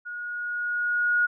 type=tone with level ramp; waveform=sine; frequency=1445 Hz; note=F#6; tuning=41 cents flat; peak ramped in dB=-33 to -18 dBFS; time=0.05-1.27 s; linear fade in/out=20 ms; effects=none